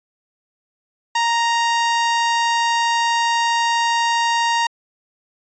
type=tone; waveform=sawtooth; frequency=932.3 Hz; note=A#5; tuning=in tune; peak=-12 dBFS; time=1.15-4.67 s; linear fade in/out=5 ms; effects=resampled to 16000 Hz